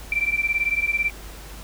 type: beating tone pair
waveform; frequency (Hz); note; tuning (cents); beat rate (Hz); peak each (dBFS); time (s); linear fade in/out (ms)
sine; 2337 / 2355; D7 / D7; -9 / +4; 18; -23 / -23; 0.12-1.1; 2
effects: added 50 Hz sine -38 dBFS peak until 1.63 s + pink hiss -42 dBFS RMS until 1.63 s